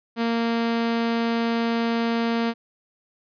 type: tone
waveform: sawtooth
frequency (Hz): 231.3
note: A#3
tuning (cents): -13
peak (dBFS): -17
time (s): 0.16-2.54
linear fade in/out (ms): 50
effects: resampled to 11025 Hz